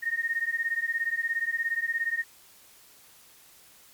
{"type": "beating tone pair", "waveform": "sine", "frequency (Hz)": [1840, 1857], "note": ["A#6", "A#6"], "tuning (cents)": [-23, -7], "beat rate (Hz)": 17, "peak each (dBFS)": -29, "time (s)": [0.02, 2.24], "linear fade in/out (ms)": 20, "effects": ["white hiss -55 dBFS RMS until 3.93 s", "MP3 96 kbps"]}